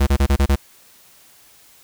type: tone bursts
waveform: square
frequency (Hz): 69.3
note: C#2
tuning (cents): 0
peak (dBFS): -13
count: 6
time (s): 0-0.558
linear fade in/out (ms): 10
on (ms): 68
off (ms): 30
effects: white hiss -50 dBFS RMS until 1.83 s